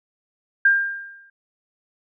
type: tone with exponential decay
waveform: sine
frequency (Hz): 1599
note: G6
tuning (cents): +34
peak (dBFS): -10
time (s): 0.65-1.3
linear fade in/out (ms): 5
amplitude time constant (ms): 140
effects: none